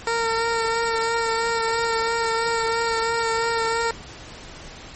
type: tone with vibrato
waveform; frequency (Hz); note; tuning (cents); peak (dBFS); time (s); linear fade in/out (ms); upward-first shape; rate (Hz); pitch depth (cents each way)
15% pulse; 457.9; A#4; -31; -14; 0.07-3.91; 2; sine; 3; 20
effects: pink hiss -40 dBFS RMS until 4.95 s + MP3 32 kbps